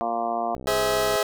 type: harmonic tone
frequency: 116.54 Hz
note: A#2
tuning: in tune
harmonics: 2 / 3 / 4 / 5 / 6 / 7 / 8 / 9 / 10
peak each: -35 / -36 / -37 / -35 / -25 / -37 / -36 / -34 / -37 dBFS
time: 0.01-0.55 s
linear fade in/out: 0 ms
type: click train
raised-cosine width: 2 ms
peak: -24 dBFS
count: 40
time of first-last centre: 0.55-1.156 s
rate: 64.4 Hz
type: chord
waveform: sawtooth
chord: Ab augmented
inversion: none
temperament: just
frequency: 415.3 / 519.1 / 648.9 Hz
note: Ab4 / C5 / E5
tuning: 0 / -14 / -27 cents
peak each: -21 / -24 / -20 dBFS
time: 0.67-1.23 s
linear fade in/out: 2 ms
effects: none